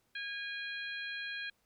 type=harmonic tone; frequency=818 Hz; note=G#5; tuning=26 cents flat; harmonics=2 / 3 / 4 / 5; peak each=-40 / -44 / -46 / -48 dBFS; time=0.15-1.5 s; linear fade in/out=5 ms; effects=pink hiss -75 dBFS RMS until 1.65 s